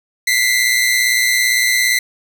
sawtooth tone pair together, 1978.4 / 2096 Hz, B6 / C7, +3 / +2 cents, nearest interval minor second, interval 99 cents, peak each -12 dBFS, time 0.27-1.99 s, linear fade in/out 5 ms, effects 7-bit

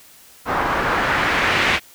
white noise with low-pass filter sweep, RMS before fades -19 dBFS, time 0.45-1.8 s, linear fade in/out 50 ms, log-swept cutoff 1100 to 2500 Hz, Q 1.6, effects white hiss -47 dBFS RMS until 1.94 s

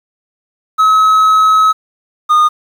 triangle tone pair in turn, 1283 / 1226.1 Hz, E6 / D#6, -47 / -26 cents, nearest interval minor second, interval 79 cents, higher first, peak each -4 dBFS, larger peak neither, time 0.78-1.73 / 2.29-2.49 s, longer first, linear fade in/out 20 ms, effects 7-bit

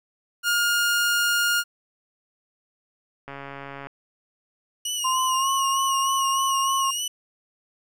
sawtooth tone, 1418 Hz, F6, 26 cents sharp, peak -16 dBFS, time 0.43-1.64 s, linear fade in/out 50 ms
click train, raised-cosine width 0.5 ms, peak -22 dBFS, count 83, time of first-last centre 3.28-3.87 s, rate 139 Hz
20% pulse tone with vibrato, 2900 Hz, F#7, 35 cents flat, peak -20 dBFS, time 4.85-7.08 s, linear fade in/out 5 ms, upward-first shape sine, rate 3.3 Hz, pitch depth 49 cents each way
sine tone with pitch glide, 1037 to 1079.8 Hz, C6 to C#6, -16 to -46 cents, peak -21 dBFS, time 5.04-6.91 s, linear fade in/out 10 ms, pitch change +70 cents, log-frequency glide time 5.34-5.44 s
effects none

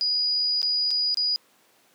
sine tone with dropouts, 4912 Hz, D#8, 23 cents flat, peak -21 dBFS, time 0.01-1.36 s, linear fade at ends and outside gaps 0 ms, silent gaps 0.617-0.629 / 0.907-0.912 / 1.144-1.172 s, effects pink hiss -60 dBFS RMS until 1.94 s + high-pass 300 Hz 12 dB/octave

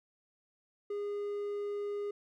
triangle tone, 409.5 Hz, G#4, 24 cents flat, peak -32 dBFS, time 0.9-2.11 s, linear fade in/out 5 ms, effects none

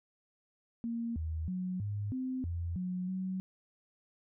sine tone with pitch steps, 232.3 / 79.8 / 183.5 / 102.8 / 258.1 / 85.4 / 182.1 / 187.4 Hz, A#3 / D#2 / F#3 / G#2 / C4 / F2 / F#3 / F#3, -6 / +44 / -14 / -17 / -23 / -38 / -27 / +22 cents, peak -33 dBFS, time 0.84-3.4 s, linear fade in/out 0 ms, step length 320 ms, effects none

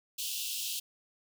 pink high-pass noise, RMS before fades -36 dBFS, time 0.18-0.8 s, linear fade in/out 10 ms, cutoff 2700 Hz, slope 96 dB/octave, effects none

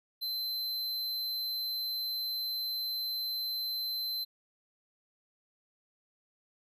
square tone, 4080 Hz, C8, 44 cents flat, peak -33 dBFS, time 0.21-4.25 s, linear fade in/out 20 ms, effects none

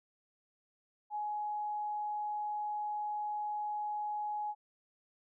sine tone, 839 Hz, G#5, 17 cents sharp, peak -34 dBFS, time 1.1-4.55 s, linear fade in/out 50 ms, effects none

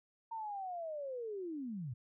sine linear sweep, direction down, 923 to 110 Hz, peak -39 dBFS, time 0.31-1.94 s, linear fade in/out 10 ms, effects none

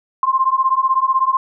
sine beating tone pair, 1046.5 / 1062.5 Hz, C6 / C6, 0 / +26 cents, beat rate 16 Hz, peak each -16 dBFS, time 0.23-1.37 s, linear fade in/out 2 ms, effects none

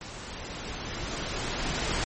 pink noise with level ramp, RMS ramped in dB -41 to -28 dBFS, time 0.01-2.04 s, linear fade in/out 2 ms, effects MP3 32 kbps

